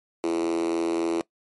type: tone with high-pass filter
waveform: 5% pulse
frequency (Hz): 83.7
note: E2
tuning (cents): +27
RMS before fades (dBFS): -25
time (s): 0.24-1.21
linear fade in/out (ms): 0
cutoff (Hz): 350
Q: 9.9
effects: noise-tail reverb RT60 0.1 s tail -20 dB re dry + MP3 48 kbps